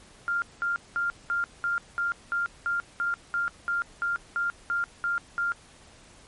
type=tone bursts; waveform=sine; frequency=1396 Hz; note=F6; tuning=1 cent flat; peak=-24 dBFS; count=16; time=0.28-5.52 s; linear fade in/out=0 ms; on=140 ms; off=200 ms; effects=pink hiss -53 dBFS RMS until 6.27 s + MP3 48 kbps